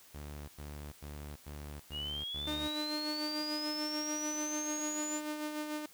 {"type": "tone bursts", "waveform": "sawtooth", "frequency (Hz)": 73.42, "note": "D2", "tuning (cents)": 0, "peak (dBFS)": -39, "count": 6, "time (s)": [0.14, 2.68], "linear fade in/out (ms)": 10, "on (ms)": 340, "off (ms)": 100}
{"type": "linear sweep", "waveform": "sine", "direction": "up", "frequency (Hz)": [2832, 7140], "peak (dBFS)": -37, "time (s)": [1.91, 5.21], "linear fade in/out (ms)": 50}
{"type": "tone with tremolo", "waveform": "sawtooth", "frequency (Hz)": 302.2, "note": "D4", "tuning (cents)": 50, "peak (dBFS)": -31, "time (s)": [2.47, 5.86], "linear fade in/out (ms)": 5, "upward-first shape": "sine", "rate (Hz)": 6.8, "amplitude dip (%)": 45}
{"effects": ["white hiss -59 dBFS RMS until 5.93 s"]}